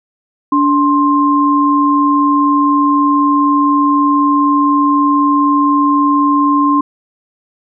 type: tone pair together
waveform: sine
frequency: 289 / 1054 Hz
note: D4 / C6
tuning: -28 / +12 cents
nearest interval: octave + minor seventh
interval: 2240 cents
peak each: -11 dBFS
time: 0.52-6.81 s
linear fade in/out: 5 ms
effects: none